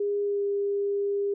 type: tone with pitch glide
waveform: sine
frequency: 407.4 to 402.5 Hz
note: G#4 to G4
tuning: -33 to +46 cents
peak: -24 dBFS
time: 0-1.34 s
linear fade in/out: 5 ms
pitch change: -21 cents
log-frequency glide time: 0.22-0.44 s
effects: none